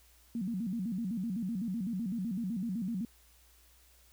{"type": "tone with vibrato", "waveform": "sine", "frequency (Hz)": 207.7, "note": "G#3", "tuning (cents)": 0, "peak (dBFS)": -32, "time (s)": [0.35, 3.05], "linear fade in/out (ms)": 2, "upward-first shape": "square", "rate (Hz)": 7.9, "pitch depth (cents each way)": 200, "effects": ["added 60 Hz sine -63 dBFS peak until 4.12 s", "white hiss -64 dBFS RMS until 4.12 s"]}